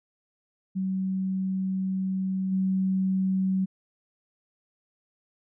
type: tone with level steps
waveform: sine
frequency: 189.4 Hz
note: F#3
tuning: 41 cents sharp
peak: -25 / -22 dBFS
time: 0.75-3.66 s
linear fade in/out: 20 ms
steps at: 2.51 s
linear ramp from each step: 20 ms
effects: none